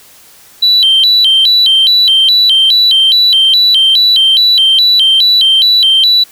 sine tone with vibrato, 3520 Hz, A7, in tune, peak -3 dBFS, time 0.62-6.24 s, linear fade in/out 10 ms, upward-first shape square, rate 2.4 Hz, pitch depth 200 cents each way, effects tanh soft clip ceiling -1 dBFS + white hiss -40 dBFS RMS until 6.31 s

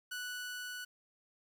sawtooth tone with level ramp, 1480 Hz, F#6, in tune, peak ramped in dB -35 to -38 dBFS, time 0.11-0.85 s, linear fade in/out 10 ms, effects 11-bit

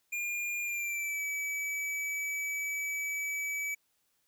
square tone with pitch glide, 2412 to 2291 Hz, D7 to D7, +46 to -44 cents, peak -33 dBFS, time 0.12-3.75 s, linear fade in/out 10 ms, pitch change -90 cents, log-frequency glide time 0.63-1.23 s, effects white hiss -75 dBFS RMS until 4.27 s

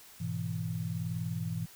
sine chord, E major, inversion first, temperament equal, 103.83 / 123.47 / 164.81 Hz, G#2 / B2 / E3, 0 / 0 / 0 cents, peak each -37 / -38 / -35 dBFS, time 0.2-1.66 s, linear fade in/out 10 ms, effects white hiss -54 dBFS RMS until 1.75 s

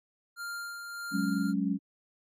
square tone with tremolo, 1396.9 Hz, F6, in tune, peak -36 dBFS, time 0.36-1.54 s, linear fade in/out 50 ms, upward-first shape sine, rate 1.6 Hz, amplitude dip 40%
sine chord, F# suspended second, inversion none, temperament just, 185 / 208.1 / 277.5 Hz, F#3 / G#3 / C#4, 0 / +4 / +2 cents, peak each -31 dBFS, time 1.11-1.79 s, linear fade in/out 50 ms
effects AAC 64 kbps

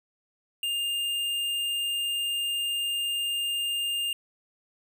triangle tone with tanh clipping, 2809 Hz, F7, 9 cents sharp, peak -28 dBFS, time 0.63-4.13 s, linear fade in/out 2 ms, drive 18 dB, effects none

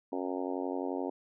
harmonic tone, 91.5 Hz, F#2, 19 cents flat, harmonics 3 / 4 / 5 / 6 / 7 / 8 / 9 / 10, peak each -36 / -38 / -40 / -42 / -43 / -44 / -45 / -46 dBFS, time 0.12-1.1 s, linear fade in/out 5 ms, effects none

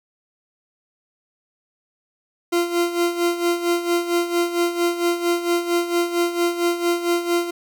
40% pulse tone with tremolo, 345.4 Hz, F4, 19 cents flat, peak -15 dBFS, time 2.52-7.51 s, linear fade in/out 10 ms, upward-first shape sine, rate 4.4 Hz, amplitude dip 70%, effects none

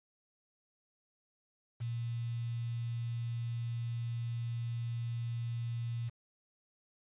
sine tone with quantisation, 117.5 Hz, A#2, 14 cents sharp, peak -34 dBFS, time 1.8-6.1 s, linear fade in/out 20 ms, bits 9, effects resampled to 8000 Hz

